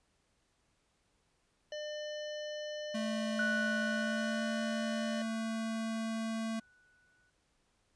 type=harmonic tone; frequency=600 Hz; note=D5; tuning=37 cents sharp; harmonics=1 / 3 / 5 / 7 / 9 / 10; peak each=-39 / -49 / -48 / -54 / -58 / -57 dBFS; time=1.72-5.22 s; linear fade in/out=2 ms
type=tone with pitch glide; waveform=square; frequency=218.9 to 223.8 Hz; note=A3 to A3; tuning=-9 to +30 cents; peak=-35 dBFS; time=2.94-6.6 s; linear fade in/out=10 ms; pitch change=+39 cents; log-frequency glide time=3.82-4.45 s
type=tone with exponential decay; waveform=sine; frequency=1480 Hz; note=F#6; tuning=in tune; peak=-30 dBFS; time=3.39-7.3 s; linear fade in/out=2 ms; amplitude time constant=850 ms
effects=pink hiss -75 dBFS RMS until 7.95 s + resampled to 22050 Hz